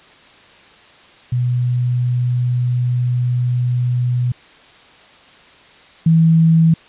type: tone pair in turn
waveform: sine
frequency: 123.47 / 163.11 Hz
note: B2 / E3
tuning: 0 / -18 cents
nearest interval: perfect fourth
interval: 482 cents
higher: second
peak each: -14 / -8 dBFS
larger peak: second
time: 1.32-4.32 / 6.06-6.74 s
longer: first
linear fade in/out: 5 ms
effects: white hiss -45 dBFS RMS until 6.88 s + resampled to 8000 Hz